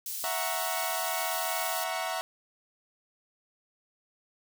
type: high-pass noise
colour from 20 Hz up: white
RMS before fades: -36 dBFS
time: 0.06-1.84 s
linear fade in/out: 2 ms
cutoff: 4700 Hz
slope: 12 dB/octave
type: chord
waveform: sawtooth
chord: F# dominant seventh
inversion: third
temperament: equal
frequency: 659.3 / 740 / 932.3 / 1108.7 Hz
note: E5 / F#5 / A#5 / C#6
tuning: 0 / 0 / 0 / 0 cents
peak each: -31 / -31 / -34 / -35 dBFS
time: 0.24-2.21 s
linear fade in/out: 0 ms
effects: none